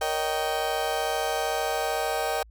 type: chord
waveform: 35% pulse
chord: Eb dominant seventh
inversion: second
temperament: just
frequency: 466.7 / 560 / 622.3 / 777.8 Hz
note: Bb4 / Db5 / Eb5 / G5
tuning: +2 / +18 / 0 / -14 cents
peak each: -30 / -33 / -29 / -27 dBFS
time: 0.01-2.43 s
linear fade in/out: 5 ms
effects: added 55 Hz sine -48 dBFS peak until 2.5 s